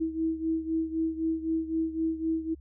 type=beating tone pair; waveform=sine; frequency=322.2 / 326.1 Hz; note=E4 / E4; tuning=-39 / -19 cents; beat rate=3.9 Hz; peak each=-28 / -32 dBFS; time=0-2.55 s; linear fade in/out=20 ms; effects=added 70 Hz sine -47 dBFS peak until 2.6 s